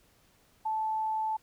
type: tone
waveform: sine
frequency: 874 Hz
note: A5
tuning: 12 cents flat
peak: -28 dBFS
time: 0.65-1.37 s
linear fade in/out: 10 ms
effects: pink hiss -65 dBFS RMS until 1.42 s